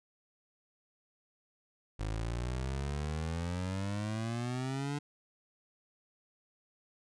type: exponential sweep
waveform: 25% pulse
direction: up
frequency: 51.91 to 146.83 Hz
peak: -30 dBFS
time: 1.99-4.99 s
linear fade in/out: 10 ms
effects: resampled to 22050 Hz